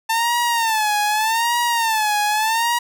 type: tone with vibrato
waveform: sawtooth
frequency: 892 Hz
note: A5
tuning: 23 cents sharp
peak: -13 dBFS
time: 0.09-2.79 s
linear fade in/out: 10 ms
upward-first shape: sine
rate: 0.83 Hz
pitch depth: 120 cents each way
effects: none